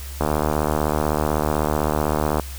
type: click train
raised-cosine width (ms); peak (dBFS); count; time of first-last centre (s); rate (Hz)
1; -6; 167; 0.21-2.397; 75.9
effects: added 68 Hz sine -31 dBFS peak until 2.58 s + white hiss -39 dBFS RMS until 2.58 s